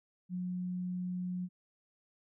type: tone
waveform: sine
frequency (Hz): 180.7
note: F#3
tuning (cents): -41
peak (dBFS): -34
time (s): 0.29-1.49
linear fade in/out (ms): 50
effects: none